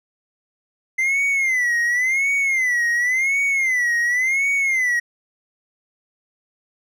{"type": "tone with vibrato", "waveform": "triangle", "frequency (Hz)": 2052, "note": "C7", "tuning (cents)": -34, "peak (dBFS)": -15, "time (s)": [0.98, 5], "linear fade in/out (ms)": 10, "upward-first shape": "sine", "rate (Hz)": 0.92, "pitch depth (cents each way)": 150, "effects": []}